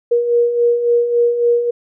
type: beating tone pair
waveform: sine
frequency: 472.8 / 476.4 Hz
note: A#4 / A#4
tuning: +24 / +38 cents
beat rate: 3.6 Hz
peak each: -20 / -12 dBFS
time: 0.11-1.71 s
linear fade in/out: 10 ms
effects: none